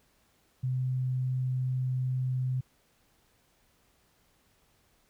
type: tone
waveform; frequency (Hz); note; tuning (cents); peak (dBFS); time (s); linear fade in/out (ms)
sine; 128.4; C3; -32; -27; 0.63-2.61; 10
effects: pink hiss -68 dBFS RMS until 5.09 s